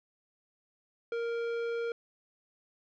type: tone with tanh clipping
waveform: triangle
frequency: 466.2 Hz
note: A#4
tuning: in tune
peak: -33 dBFS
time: 1.12-1.92 s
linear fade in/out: 2 ms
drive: 17 dB
effects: none